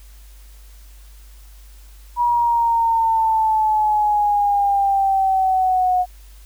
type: exponential sweep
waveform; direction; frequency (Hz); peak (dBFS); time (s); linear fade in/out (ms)
sine; down; 965 to 725; -14; 2.16-6.06; 50
effects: added 50 Hz sine -40 dBFS peak until 6.45 s + white hiss -52 dBFS RMS until 6.45 s